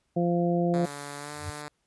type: harmonic tone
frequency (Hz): 173.2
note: F3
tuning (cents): -14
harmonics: 1 / 2 / 3 / 4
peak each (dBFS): -25 / -28 / -30 / -31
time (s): 0.16-0.86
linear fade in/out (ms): 10
type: tone with pitch glide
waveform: 5% pulse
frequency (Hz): 143.6 to 148.41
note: D3 to D3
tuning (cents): -39 to +19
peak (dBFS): -26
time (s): 0.74-1.68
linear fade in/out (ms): 0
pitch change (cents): +58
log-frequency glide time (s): 1.18-1.32
type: noise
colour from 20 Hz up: blue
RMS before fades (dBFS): -43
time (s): 0.84-1.62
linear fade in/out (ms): 5
type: tone with exponential growth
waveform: sine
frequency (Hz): 91.9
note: F#2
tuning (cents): -11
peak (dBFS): -29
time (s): 1.31-1.5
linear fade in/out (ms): 5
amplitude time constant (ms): 41
effects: pink hiss -74 dBFS RMS until 1.86 s + resampled to 24000 Hz